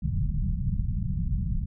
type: low-pass noise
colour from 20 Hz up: pink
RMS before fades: -27 dBFS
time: 0.02-1.66 s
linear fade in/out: 10 ms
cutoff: 190 Hz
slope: 48 dB/octave
effects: none